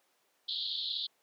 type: band-pass noise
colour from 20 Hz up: pink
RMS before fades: -36 dBFS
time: 0.48-1.07 s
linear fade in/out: 10 ms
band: 3300 to 4400 Hz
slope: 96 dB/octave
effects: pink hiss -72 dBFS RMS until 1.22 s + high-pass 400 Hz 12 dB/octave